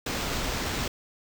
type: noise with sample-and-hold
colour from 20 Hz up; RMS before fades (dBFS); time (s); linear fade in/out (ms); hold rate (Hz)
pink; -30; 0.06-0.88; 5; 11025
effects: none